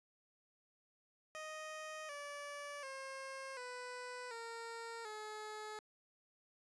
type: tone with pitch steps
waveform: 15% pulse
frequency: 622.3 / 577.3 / 535.5 / 496.8 / 460.8 / 427.5 Hz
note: D#5 / D5 / C5 / B4 / A#4 / A4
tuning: 0 / -30 / +40 / +10 / -20 / -50 cents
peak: -39 dBFS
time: 1.35-5.79 s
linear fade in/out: 0 ms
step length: 740 ms
effects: resampled to 22050 Hz